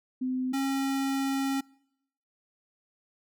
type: tone pair in turn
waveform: sine / square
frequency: 256.4 / 271.6 Hz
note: C4 / C#4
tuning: -35 / -35 cents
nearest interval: minor second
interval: 100 cents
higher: second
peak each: -27 dBFS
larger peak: neither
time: 0.21-0.53 / 0.53-1.61 s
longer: second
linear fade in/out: 10 ms
effects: noise-tail reverb RT60 0.8 s tail -26 dB re dry